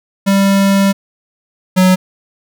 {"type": "tone pair in turn", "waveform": "square", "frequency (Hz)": [196.6, 185.16], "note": ["G3", "F#3"], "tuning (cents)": [5, 2], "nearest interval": "minor second", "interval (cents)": 103, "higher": "first", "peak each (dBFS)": [-9, -7], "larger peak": "second", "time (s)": [[0.26, 0.93], [1.76, 1.96]], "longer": "first", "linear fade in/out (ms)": 20, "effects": []}